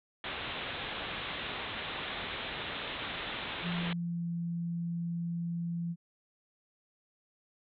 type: low-pass noise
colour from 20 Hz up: white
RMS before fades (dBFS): -39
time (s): 0.24-3.93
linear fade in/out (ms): 2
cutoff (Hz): 3800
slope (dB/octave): 96
type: tone with pitch glide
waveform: sine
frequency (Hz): 173.1 to 170.13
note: F3 to F3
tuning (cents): -15 to -45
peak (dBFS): -32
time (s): 3.62-5.96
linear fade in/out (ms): 50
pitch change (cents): -30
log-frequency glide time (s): 3.74-4.29
effects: none